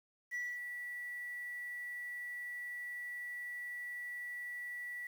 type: tone with ADSR envelope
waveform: sine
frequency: 1952 Hz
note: B6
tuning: 21 cents flat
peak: -33 dBFS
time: 0.31-5.07 s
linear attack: 37 ms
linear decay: 230 ms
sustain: -7 dB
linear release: 3 ms
effects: tanh soft clip ceiling -35 dBFS + 10-bit